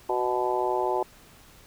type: harmonic tone with a mistuned harmonic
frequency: 124.1 Hz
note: B2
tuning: 9 cents sharp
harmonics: 3 / 4 / 5 / 6 / 7 / 8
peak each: -28 / -33 / -31 / -33 / -28 / -35 dBFS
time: 0.09-1.03 s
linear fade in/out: 5 ms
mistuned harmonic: 8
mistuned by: +20 cents
effects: pink hiss -53 dBFS RMS until 1.66 s

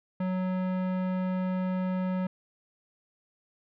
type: tone with tanh clipping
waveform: sine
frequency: 185 Hz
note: F#3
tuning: in tune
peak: -29 dBFS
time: 0.2-2.27 s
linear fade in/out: 5 ms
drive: 18 dB
effects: none

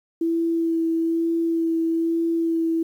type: tone with vibrato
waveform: sine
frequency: 330.4 Hz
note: E4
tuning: 4 cents sharp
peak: -19 dBFS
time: 0.21-2.83 s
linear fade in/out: 5 ms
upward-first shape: sine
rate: 1.1 Hz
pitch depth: 13 cents each way
effects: 9-bit

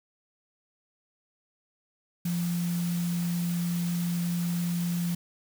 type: tone in noise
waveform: sine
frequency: 173.2 Hz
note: F3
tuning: 14 cents flat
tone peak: -26 dBFS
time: 2.25-5.15 s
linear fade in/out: 5 ms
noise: white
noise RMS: -41 dBFS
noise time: 2.25-5.15 s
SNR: +12 dB
effects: none

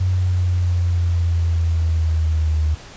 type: linear sweep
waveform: sine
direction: down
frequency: 92.5 to 76.6 Hz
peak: -15 dBFS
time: 0-2.75 s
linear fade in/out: 10 ms
effects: pink hiss -40 dBFS RMS until 2.96 s + resampled to 16000 Hz

